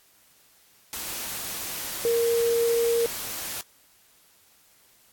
sine tone in noise, 466.2 Hz, A#4, in tune, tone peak -20 dBFS, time 2.05-3.06 s, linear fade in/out 0 ms, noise white, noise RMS -33 dBFS, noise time 0.93-3.61 s, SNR +10 dB, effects white hiss -59 dBFS RMS until 5.12 s + AAC 64 kbps

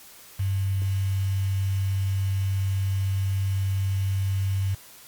sine tone with quantisation, 96.8 Hz, G2, 21 cents flat, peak -22 dBFS, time 0.39-4.75 s, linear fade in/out 10 ms, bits 7, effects white hiss -48 dBFS RMS until 5.07 s + Opus 48 kbps

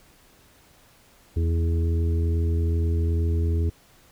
harmonic tone with a mistuned harmonic, 82.41 Hz, E2, in tune, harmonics 1 / 2 / 3 / 4 / 5, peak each -20 / -37 / -36 / -35 / -35 dBFS, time 1.36-3.7 s, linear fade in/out 10 ms, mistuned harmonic 5, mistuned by +24 cents, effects pink hiss -56 dBFS RMS until 4.11 s

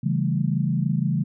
sine chord, A dominant seventh, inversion first, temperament equal, 138.59 / 164.81 / 196 / 220 Hz, C#3 / E3 / G3 / A3, 0 / 0 / 0 / 0 cents, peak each -24 / -24 / -27 / -29 dBFS, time 0.03-1.24 s, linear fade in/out 10 ms, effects none

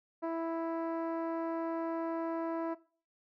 10% pulse tone with low-pass filter, 329.6 Hz, E4, in tune, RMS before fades -35 dBFS, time 0.22-2.75 s, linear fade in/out 20 ms, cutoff 710 Hz, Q 1, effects noise-tail reverb RT60 0.4 s tail -19 dB re dry

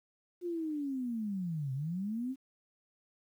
sine linear two-way sweep, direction down then up, 358.8 to 128.1 to 272.2 Hz, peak -33 dBFS, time 0.41-2.36 s, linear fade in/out 50 ms, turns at 1.73 s, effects 11-bit

